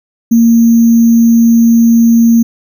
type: tone with sample-and-hold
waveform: sine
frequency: 231 Hz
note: A#3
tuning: 16 cents flat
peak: -3 dBFS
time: 0.31-2.43 s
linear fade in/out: 10 ms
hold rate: 6300 Hz
effects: none